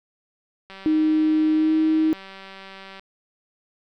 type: click train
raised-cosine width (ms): 0.3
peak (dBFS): -25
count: 444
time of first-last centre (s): 0.7-2.995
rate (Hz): 193
type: tone with pitch glide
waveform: sine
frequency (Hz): 311.1 to 315.3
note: D#4 to D#4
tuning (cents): 0 to +23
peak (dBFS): -16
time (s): 0.86-2.13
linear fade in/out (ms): 0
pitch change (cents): +23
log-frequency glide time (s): 1.55-1.73
effects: none